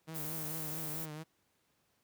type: tone with vibrato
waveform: sawtooth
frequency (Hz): 156.1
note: D#3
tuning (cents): +6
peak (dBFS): -38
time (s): 0.07-1.24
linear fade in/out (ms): 20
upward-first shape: triangle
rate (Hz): 4.5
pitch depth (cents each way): 76
type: noise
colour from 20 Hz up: violet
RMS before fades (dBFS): -41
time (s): 0.14-1.06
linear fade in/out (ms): 20
effects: pink hiss -75 dBFS RMS until 2.03 s + high-pass 100 Hz 12 dB/octave